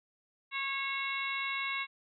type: harmonic tone with a mistuned harmonic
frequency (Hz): 547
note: C#5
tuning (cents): -23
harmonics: 2 / 3 / 4 / 5 / 6 / 7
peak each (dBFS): -39 / -43 / -35 / -40 / -48 / -43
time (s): 0.51-1.87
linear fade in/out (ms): 50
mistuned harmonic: 6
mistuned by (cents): +63
effects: none